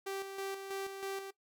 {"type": "tone with tremolo", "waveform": "sawtooth", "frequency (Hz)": 390, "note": "G4", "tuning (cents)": -9, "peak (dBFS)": -33, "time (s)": [0.06, 1.31], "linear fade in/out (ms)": 10, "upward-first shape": "square", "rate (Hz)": 3.1, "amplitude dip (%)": 50, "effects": ["noise-tail reverb RT60 0.1 s tail -18 dB re dry"]}